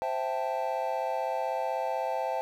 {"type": "chord", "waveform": "triangle", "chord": "A minor seventh", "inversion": "first", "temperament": "equal", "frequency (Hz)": [523.3, 659.3, 784, 880], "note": ["C5", "E5", "G5", "A5"], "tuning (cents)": [0, 0, 0, 0], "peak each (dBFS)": -32, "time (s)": [0.02, 2.41], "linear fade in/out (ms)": 0, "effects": ["10-bit"]}